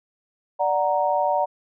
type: chord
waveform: sine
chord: D augmented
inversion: none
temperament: equal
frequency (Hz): 587.3 / 740 / 932.3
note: D5 / F#5 / A#5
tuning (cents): 0 / 0 / 0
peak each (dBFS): -23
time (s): 0.59-1.46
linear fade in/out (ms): 20
effects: none